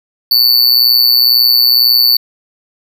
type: tone with amplitude modulation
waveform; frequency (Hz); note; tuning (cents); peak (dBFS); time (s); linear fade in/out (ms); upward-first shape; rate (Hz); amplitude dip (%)
square; 4500; C#8; +25; -3; 0.31-2.17; 5; sine; 122; 90
effects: none